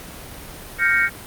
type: chord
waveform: sine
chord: G half-diminished seventh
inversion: third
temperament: equal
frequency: 1396.9 / 1568 / 1864.7 / 2217 Hz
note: F6 / G6 / Bb6 / Db7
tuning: 0 / 0 / 0 / 0 cents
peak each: -22 / -20 / -20 / -19 dBFS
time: 0.78-1.1 s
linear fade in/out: 50 ms
effects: pink hiss -37 dBFS RMS until 1.26 s + Opus 32 kbps